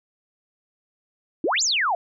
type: exponential two-way sweep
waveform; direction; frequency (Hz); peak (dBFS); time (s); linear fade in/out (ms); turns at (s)
sine; up then down; 277.6 to 7510 to 650; -19; 1.44-1.95; 2; 1.63
effects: none